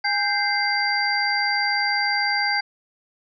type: tone cluster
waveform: sine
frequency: 820 / 1570 / 2080 / 4722 Hz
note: G#5 / G6 / C7 / D8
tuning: -22 / +2 / -11 / +9 cents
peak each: -25 dBFS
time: 0.04-2.61 s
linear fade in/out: 10 ms
effects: none